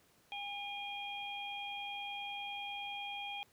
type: harmonic tone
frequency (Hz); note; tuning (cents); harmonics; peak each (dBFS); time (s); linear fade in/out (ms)
810; G#5; -43; 1 / 3 / 4; -44 / -44 / -45; 0.32-3.43; 0
effects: pink hiss -68 dBFS RMS until 3.52 s + high-pass 80 Hz 12 dB/octave